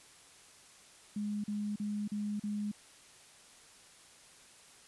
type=tone bursts; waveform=sine; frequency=207.7 Hz; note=G#3; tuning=in tune; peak=-33 dBFS; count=5; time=1.16-2.716 s; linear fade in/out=5 ms; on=280 ms; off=39 ms; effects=white hiss -58 dBFS RMS until 4.87 s + resampled to 24000 Hz